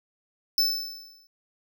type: tone with exponential decay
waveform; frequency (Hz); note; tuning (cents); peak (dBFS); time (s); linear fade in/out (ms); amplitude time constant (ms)
square; 5274; E8; 0; -18; 0.58-1.27; 1; 150
effects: none